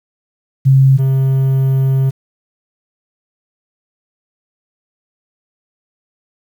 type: tone pair in turn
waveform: sine / triangle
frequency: 134.3 / 133.67 Hz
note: C3 / C3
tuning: +46 / +37 cents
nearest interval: unison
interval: 9 cents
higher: first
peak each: -5 / -8 dBFS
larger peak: first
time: 0.65-0.98 / 0.98-2.11 s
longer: second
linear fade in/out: 20 ms
effects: 7-bit

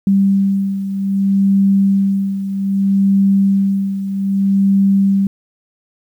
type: beating tone pair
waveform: sine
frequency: 196 / 196.63 Hz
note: G3 / G3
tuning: 0 / +6 cents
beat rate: 0.63 Hz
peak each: -12 / -18 dBFS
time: 0.07-5.27 s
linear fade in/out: 2 ms
effects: 8-bit

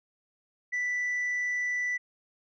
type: tone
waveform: sine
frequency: 1975.5 Hz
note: B6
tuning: in tune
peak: -25 dBFS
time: 0.72-1.98 s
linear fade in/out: 20 ms
effects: tanh soft clip ceiling -26 dBFS

